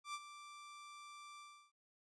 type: tone with ADSR envelope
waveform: sawtooth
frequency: 1174.7 Hz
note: D6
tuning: in tune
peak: -37 dBFS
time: 0.04-1.72 s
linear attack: 100 ms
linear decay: 47 ms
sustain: -12 dB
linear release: 330 ms
effects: resampled to 22050 Hz